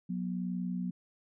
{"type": "tone pair together", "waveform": "sine", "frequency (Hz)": [181.9, 242.8], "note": ["F#3", "B3"], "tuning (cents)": [-29, -29], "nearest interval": "perfect fourth", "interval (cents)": 500, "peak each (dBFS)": [-33, -38], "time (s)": [0.09, 0.91], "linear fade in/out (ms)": 10, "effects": []}